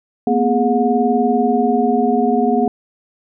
sine tone cluster, 230.4 / 250.7 / 416.6 / 722 Hz, A#3 / B3 / G#4 / F#5, -20 / +26 / +5 / -43 cents, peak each -18 dBFS, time 0.27-2.68 s, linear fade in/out 2 ms, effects none

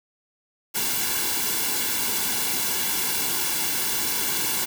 white noise with comb filter, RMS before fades -25 dBFS, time 0.74-4.66 s, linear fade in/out 20 ms, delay 1.6 ms, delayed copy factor -0.7, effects none

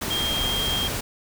sine tone in noise, 3216 Hz, G7, 44 cents sharp, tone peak -24 dBFS, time 0.1-0.88 s, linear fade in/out 10 ms, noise pink, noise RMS -28 dBFS, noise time 0.01-1.01 s, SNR +1 dB, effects none

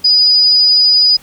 sine tone, 4944 Hz, D#8, 12 cents flat, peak -6 dBFS, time 0.04-1.17 s, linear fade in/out 10 ms, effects pink hiss -42 dBFS RMS until 1.22 s

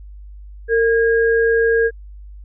sine tone pair together, 456.9 / 1631.9 Hz, A#4 / G#6, -35 / -31 cents, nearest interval octave + minor seventh, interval 2204 cents, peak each -13 / -19 dBFS, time 0.68-1.91 s, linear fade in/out 50 ms, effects added 50 Hz sine -34 dBFS peak until 2.44 s

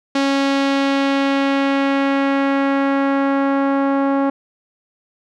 sawtooth tone with low-pass filter sweep, 275.5 Hz, C#4, 11 cents flat, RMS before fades -17 dBFS, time 0.15-4.3 s, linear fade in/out 5 ms, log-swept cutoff 4800 to 1100 Hz, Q 1.1, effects none

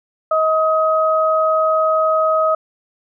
sine tone pair together, 633.2 / 1264 Hz, D#5 / D#6, +30 / +27 cents, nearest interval octave, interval 1197 cents, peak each -15 / -16 dBFS, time 0.31-2.55 s, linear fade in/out 5 ms, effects none

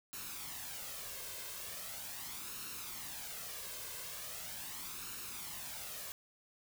white noise with flanger, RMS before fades -45 dBFS, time 0.13-6.12 s, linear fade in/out 0 ms, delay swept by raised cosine 0.73 to 1.93 ms, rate 0.4 Hz, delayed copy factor +0.55, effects none

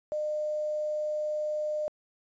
sine tone with quantisation, 606 Hz, D#5, 46 cents flat, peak -28 dBFS, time 0.12-1.88 s, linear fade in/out 0 ms, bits 9, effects resampled to 16000 Hz

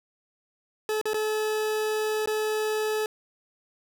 40% pulse tone with dropouts, 430.4 Hz, A4, 38 cents flat, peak -24 dBFS, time 0.89-3.06 s, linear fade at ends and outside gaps 1 ms, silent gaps 1.014-1.055 / 1.134-1.143 / 2.259-2.274 s, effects none

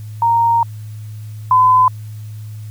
sine tone pair in turn, 929 / 1014.1 Hz, A#5 / B5, -6 / +46 cents, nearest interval major second, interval 152 cents, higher second, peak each -10 / -7 dBFS, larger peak second, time 0.22-0.63 / 1.51-1.88 s, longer first, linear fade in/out 2 ms, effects added 107 Hz sine -27 dBFS peak until 2.7 s + white hiss -49 dBFS RMS until 2.7 s

